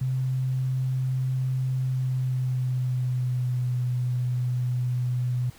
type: tone with pitch glide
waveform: sine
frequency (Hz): 129.8 to 124.3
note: C3 to B2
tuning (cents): -13 to +12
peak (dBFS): -23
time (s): 0.01-5.5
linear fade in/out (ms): 5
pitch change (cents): -75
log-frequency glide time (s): 1.78-3.76
effects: pink hiss -52 dBFS RMS until 5.58 s